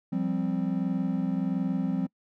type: chord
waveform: triangle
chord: F suspended second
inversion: none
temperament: equal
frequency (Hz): 174.61 / 196 / 261.6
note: F3 / G3 / C4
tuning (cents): 0 / 0 / 0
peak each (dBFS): -28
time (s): 0.12-2.07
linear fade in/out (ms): 10
effects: noise-tail reverb RT60 0.1 s tail -25 dB re dry